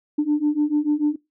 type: beating tone pair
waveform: sine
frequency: 293.7 / 300.5 Hz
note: D4 / D4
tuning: 0 / +40 cents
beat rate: 6.8 Hz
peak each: -20 / -19 dBFS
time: 0.18-1.16 s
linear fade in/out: 10 ms
effects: noise-tail reverb RT60 0.2 s tail -22 dB re dry + tanh soft clip ceiling -12 dBFS